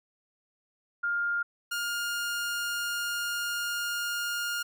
sine / sawtooth tone pair in turn, 1407 / 1414.3 Hz, F6 / F6, +12 / +21 cents, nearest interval unison, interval 9 cents, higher second, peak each -26 dBFS, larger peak neither, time 1.03-1.43 / 1.71-4.63 s, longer second, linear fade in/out 10 ms, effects none

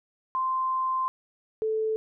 sine tone pair in turn, 1042 / 438.1 Hz, C6 / A4, -7 / -7 cents, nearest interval octave + minor third, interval 1500 cents, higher first, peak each -24 dBFS, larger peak neither, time 0.35-1.08 / 1.62-1.96 s, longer first, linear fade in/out 0 ms, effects none

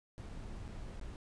brown noise with dropouts, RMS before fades -45 dBFS, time 0.18-1.16 s, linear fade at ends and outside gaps 0 ms, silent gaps 0.29-0.295 / 0.439-0.443 / 0.679-0.685 / 0.997-1.013 s, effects resampled to 22050 Hz

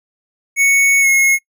square tone with pitch glide, 2217 to 2168 Hz, C#7 to C#7, 0 to -39 cents, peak -10 dBFS, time 0.56-1.39 s, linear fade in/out 50 ms, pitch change -39 cents, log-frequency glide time 1.01-1.07 s, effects noise-tail reverb RT60 0.1 s tail -23 dB re dry

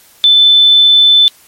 sine tone, 3520 Hz, A7, in tune, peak -3 dBFS, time 0.24-1.28 s, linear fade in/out 0 ms, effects white hiss -44 dBFS RMS until 1.47 s + MP3 64 kbps

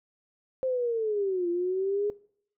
sine linear two-way sweep, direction down then up, 527 to 342.8 to 417.9 Hz, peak -25 dBFS, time 0.63-2.1 s, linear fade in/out 0 ms, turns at 1.49 s, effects noise-tail reverb RT60 0.6 s tail -21 dB re dry

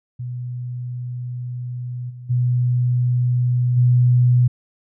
sine tone with level steps, 123.47 Hz, B2, in tune, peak -25 / -33 / -15 / -11 dBFS, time 0.19-4.48 s, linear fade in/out 10 ms, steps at 2.09 / 2.29 / 3.76 s, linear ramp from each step 20 ms, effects none

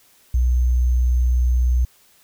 sine tone with sample-and-hold, 61.74 Hz, B1, in tune, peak -14 dBFS, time 0.34-1.85 s, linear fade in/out 5 ms, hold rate 6300 Hz, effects white hiss -55 dBFS RMS until 2.23 s

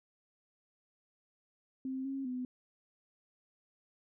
sine tone with pitch steps, 262.7 / 271 / 252 Hz, C4 / C#4 / B3, +7 / -39 / +35 cents, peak -35 dBFS, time 1.85-2.45 s, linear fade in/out 2 ms, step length 200 ms, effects none

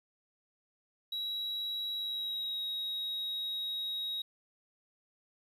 triangle tone with pitch glide, 3879 to 3797 Hz, B7 to A#7, -32 to +31 cents, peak -32 dBFS, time 1.12-4.22 s, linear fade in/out 5 ms, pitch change -37 cents, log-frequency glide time 1.95-2.62 s, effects tanh soft clip ceiling -28 dBFS + 11-bit

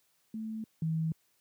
sine tone pair in turn, 220 / 160.71 Hz, A3 / E3, 0 / -44 cents, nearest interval perfect fourth, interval 544 cents, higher first, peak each -35 / -28 dBFS, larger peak second, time 0.34-0.64 / 0.82-1.12 s, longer neither, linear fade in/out 2 ms, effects white hiss -72 dBFS RMS until 1.4 s + high-pass 80 Hz 12 dB/octave

